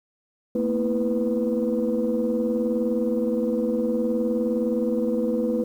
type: tone cluster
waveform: sine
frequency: 225.4 / 244.8 / 326.4 / 495.5 Hz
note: A3 / B3 / E4 / B4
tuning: +42 / -15 / -17 / +6 cents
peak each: -24 / -28 / -28 / -24 dBFS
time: 0.55-5.64 s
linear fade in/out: 5 ms
effects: tanh soft clip ceiling -14 dBFS + 9-bit